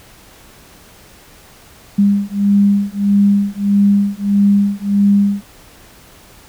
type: beating tone pair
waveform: sine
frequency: 200.6 / 202.2 Hz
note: G3 / G#3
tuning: +40 / -46 cents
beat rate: 1.6 Hz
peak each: -13 dBFS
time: 1.98-5.43 s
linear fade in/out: 10 ms
effects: pink hiss -43 dBFS RMS until 6.48 s